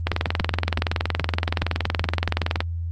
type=click train; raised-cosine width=0.3 ms; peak=-5 dBFS; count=55; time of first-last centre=0.07-2.605 s; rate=21.3 Hz; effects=added 84 Hz sine -25 dBFS peak until 2.91 s + Opus 24 kbps